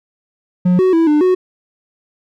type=tone with pitch steps; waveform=triangle; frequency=180.2 / 372.7 / 329 / 299 / 368.3 Hz; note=F#3 / F#4 / E4 / D4 / F#4; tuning=-45 / +13 / -3 / +31 / -8 cents; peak=-7 dBFS; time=0.65-1.35 s; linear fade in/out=10 ms; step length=140 ms; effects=none